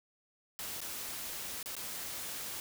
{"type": "noise with dropouts", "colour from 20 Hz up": "white", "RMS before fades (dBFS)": -41, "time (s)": [0.59, 2.6], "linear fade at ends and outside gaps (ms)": 0, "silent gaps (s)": [[0.805, 0.815], [1.628, 1.659], [1.753, 1.766]], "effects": []}